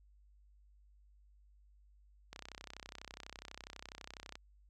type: click train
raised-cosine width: 0.2 ms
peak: -29 dBFS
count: 66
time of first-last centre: 2.33-4.355 s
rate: 32.1 Hz
effects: added 50 Hz sine -62 dBFS peak until 4.69 s